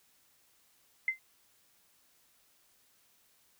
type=tone with exponential decay; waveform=sine; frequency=2072 Hz; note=C7; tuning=17 cents flat; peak=-23 dBFS; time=1.08-1.19 s; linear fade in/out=2 ms; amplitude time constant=23 ms; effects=white hiss -68 dBFS RMS until 3.59 s